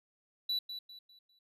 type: tone with echo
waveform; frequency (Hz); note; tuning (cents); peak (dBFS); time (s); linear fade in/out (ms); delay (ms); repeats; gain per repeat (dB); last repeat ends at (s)
triangle; 3951; B7; 0; -29; 0.49-0.59; 5; 200; 4; -9; 1.39
effects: resampled to 32000 Hz